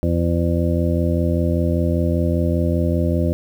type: harmonic tone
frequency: 85.1 Hz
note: F2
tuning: 44 cents flat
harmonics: 1 / 2 / 3 / 4 / 6 / 7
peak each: -19 / -22 / -24 / -25 / -27 / -27 dBFS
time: 0.03-3.33 s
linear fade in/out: 0 ms
effects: 8-bit